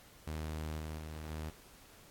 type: tone with level steps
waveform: sawtooth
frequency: 77.78 Hz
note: D#2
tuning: in tune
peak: -34 / -36 / -39 / -35 dBFS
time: 0.27-1.5 s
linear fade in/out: 5 ms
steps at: 0.78 / 0.97 / 1.29 s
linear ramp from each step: 20 ms
effects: pink hiss -59 dBFS RMS until 2.1 s + AAC 64 kbps